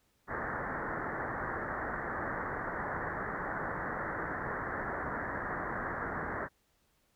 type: low-pass noise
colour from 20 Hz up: white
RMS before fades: -37 dBFS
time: 0.27-6.49 s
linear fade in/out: 50 ms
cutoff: 1900 Hz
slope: 96 dB/octave
effects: pink hiss -73 dBFS RMS until 7.15 s